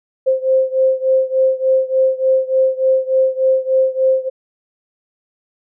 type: beating tone pair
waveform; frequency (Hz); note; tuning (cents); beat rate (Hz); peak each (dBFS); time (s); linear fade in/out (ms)
sine; 523.3 / 526.7; C5 / C5; 0 / +11; 3.4; -14 / -16; 0.26-4.3; 20
effects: none